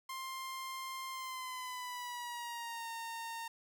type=tone with pitch glide; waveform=sawtooth; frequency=1054 to 917.6 Hz; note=C6 to A#5; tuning=+12 to -28 cents; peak=-37 dBFS; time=0.09-3.48 s; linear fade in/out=5 ms; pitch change=-240 cents; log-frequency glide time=1.11-2.89 s; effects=12-bit